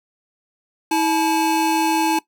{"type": "tone pair together", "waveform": "square", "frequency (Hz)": [322.9, 863], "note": ["E4", "A5"], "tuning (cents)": [-36, -34], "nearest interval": "octave + perfect fourth", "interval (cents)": 1702, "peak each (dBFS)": -20, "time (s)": [0.91, 2.19], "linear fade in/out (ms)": 5, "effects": ["noise-tail reverb RT60 0.1 s tail -19 dB re dry"]}